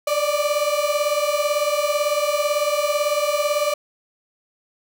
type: beating tone pair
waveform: 35% pulse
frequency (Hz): 580 / 598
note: D5 / D5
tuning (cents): -22 / +31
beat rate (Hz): 18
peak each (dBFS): -20 / -20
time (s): 0.07-3.74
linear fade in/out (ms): 5
effects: none